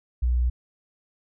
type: tone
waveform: sine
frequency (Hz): 61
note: B1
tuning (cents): -21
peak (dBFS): -19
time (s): 0.22-0.5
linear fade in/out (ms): 10
effects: none